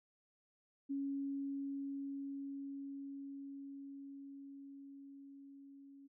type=tone with level ramp; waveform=sine; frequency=277.2 Hz; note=C#4; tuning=in tune; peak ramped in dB=-36 to -55 dBFS; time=0.89-6.08 s; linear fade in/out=20 ms; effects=none